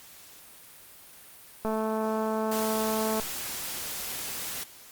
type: click train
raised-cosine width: 1 ms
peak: -17 dBFS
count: 340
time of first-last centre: 1.65-3.198 s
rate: 219 Hz
type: noise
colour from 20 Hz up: white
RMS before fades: -35 dBFS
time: 2.51-4.64 s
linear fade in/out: 10 ms
effects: white hiss -50 dBFS RMS until 4.91 s + Opus 48 kbps